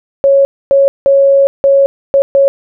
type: tone bursts at uneven times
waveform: sine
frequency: 552 Hz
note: C#5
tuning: 7 cents flat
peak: -4 dBFS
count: 6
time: 0.24-0.45 / 0.71-0.88 / 1.06-1.47 / 1.64-1.86 / 2.14-2.22 / 2.35-2.48 s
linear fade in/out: 0 ms
effects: none